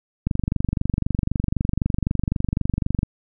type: click train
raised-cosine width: 5 ms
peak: -8 dBFS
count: 67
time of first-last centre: 0.27-3.032 s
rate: 23.9 Hz
effects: none